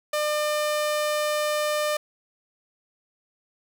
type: tone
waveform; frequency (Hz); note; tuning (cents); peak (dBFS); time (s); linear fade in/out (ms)
sawtooth; 600; D5; +37; -19; 0.13-1.97; 5
effects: none